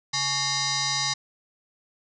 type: tone with frequency modulation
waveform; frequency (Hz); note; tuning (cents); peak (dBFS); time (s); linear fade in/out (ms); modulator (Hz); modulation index
sine; 138.59; C#3; 0; -23; 0.13-1.14; 10; 983; 6.1
effects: none